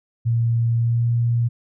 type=tone with pitch glide; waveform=sine; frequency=116.4 to 118.16 Hz; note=A#2 to A#2; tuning=-2 to +24 cents; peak=-16 dBFS; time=0.25-1.49 s; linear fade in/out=20 ms; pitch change=+26 cents; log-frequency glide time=0.76-1.07 s; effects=none